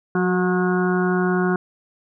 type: harmonic tone with a mistuned harmonic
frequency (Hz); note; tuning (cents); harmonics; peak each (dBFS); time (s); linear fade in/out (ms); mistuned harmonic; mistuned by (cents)
181.2; F#3; -36; 1 / 2 / 4 / 5 / 6 / 7 / 8 / 9; -20 / -21 / -29 / -37 / -30 / -36 / -27 / -40; 0.15-1.56; 2; 2; +18
effects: none